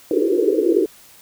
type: band-pass noise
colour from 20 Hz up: pink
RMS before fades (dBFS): -17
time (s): 0.11-0.86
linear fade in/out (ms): 2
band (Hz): 310 to 490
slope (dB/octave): 96
effects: white hiss -47 dBFS RMS until 1.21 s